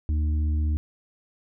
harmonic tone, 76.2 Hz, D#2, 36 cents flat, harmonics 1 / 3 / 4, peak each -21 / -38 / -39 dBFS, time 0.09-0.77 s, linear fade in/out 0 ms, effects none

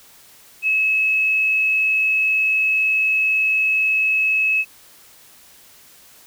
sine tone, 2582 Hz, E7, 37 cents flat, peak -15 dBFS, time 0.62-4.65 s, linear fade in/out 50 ms, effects white hiss -48 dBFS RMS until 6.26 s

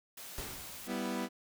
white high-pass noise, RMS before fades -47 dBFS, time 0.17-0.88 s, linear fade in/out 5 ms, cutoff 140 Hz, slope 12 dB/octave
pink noise with exponential decay, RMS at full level -40 dBFS, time 0.38-1.21 s, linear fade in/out 1 ms, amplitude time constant 180 ms
sawtooth chord, E minor, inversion first, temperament equal, 196 / 246.9 / 329.6 Hz, G3 / B3 / E4, 0 / 0 / 0 cents, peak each -35 / -33 / -37 dBFS, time 0.86-1.29 s, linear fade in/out 50 ms
effects none

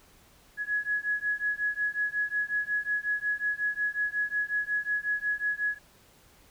sine beating tone pair, 1679 / 1684.5 Hz, G#6 / G#6, +18 / +24 cents, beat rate 5.5 Hz, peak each -30 dBFS, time 0.57-5.79 s, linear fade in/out 50 ms, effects pink hiss -59 dBFS RMS until 6.5 s

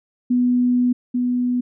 sine tone pair in turn, 246.9 / 246.9 Hz, B3 / B3, 0 / 0 cents, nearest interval unison, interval 0 cents, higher neither, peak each -14 / -17 dBFS, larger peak first, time 0.3-0.93 / 1.14-1.61 s, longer first, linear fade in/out 10 ms, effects none

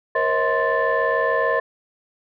sine tone cluster, 473.2 / 540 / 638 / 1047 / 1759 Hz, A#4 / C#5 / D#5 / C6 / A6, +26 / -45 / +43 / +1 / -1 cents, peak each -23 dBFS, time 0.15-1.6 s, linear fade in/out 5 ms, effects tanh soft clip ceiling -10 dBFS

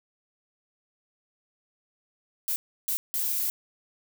violet noise bursts at uneven times, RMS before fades -28 dBFS, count 3, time 2.48-2.56 / 2.88-2.97 / 3.14-3.5 s, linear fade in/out 0 ms, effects none

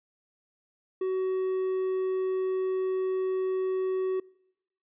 triangle tone, 375.5 Hz, F#4, 26 cents sharp, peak -24 dBFS, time 1.01-4.2 s, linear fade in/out 5 ms, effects noise-tail reverb RT60 0.8 s tail -24 dB re dry + resampled to 8000 Hz

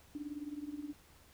sine tone with tremolo, 293.7 Hz, D4, in tune, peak -36 dBFS, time 0.15-0.93 s, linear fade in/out 0 ms, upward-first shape triangle, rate 19 Hz, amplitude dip 90%, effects added 75 Hz sine -67 dBFS peak until 1.33 s + pink hiss -63 dBFS RMS until 1.33 s

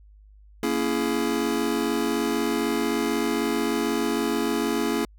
square chord, A# half-diminished seventh, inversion none, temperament just, 233.1 / 279.7 / 335.6 / 419.5 Hz, A#3 / C#4 / E4 / G#4, 0 / +16 / +31 / +17 cents, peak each -29 dBFS, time 0.63-5.05 s, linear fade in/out 2 ms, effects added 51 Hz sine -48 dBFS peak until 5.18 s

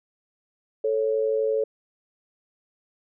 sine tone pair together, 440 / 552 Hz, A4 / C#5, 0 / -7 cents, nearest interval major third, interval 393 cents, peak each -22 / -26 dBFS, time 0.84-1.64 s, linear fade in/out 5 ms, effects none

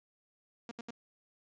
sawtooth tone bursts, 234 Hz, A#3, 7 cents sharp, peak -37 dBFS, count 3, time 0.69-0.907 s, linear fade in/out 2 ms, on 23 ms, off 74 ms, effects resampled to 16000 Hz + 11-bit

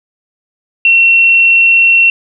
sine tone, 2719 Hz, F7, 47 cents flat, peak -4 dBFS, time 0.85-2.1 s, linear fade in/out 2 ms, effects none

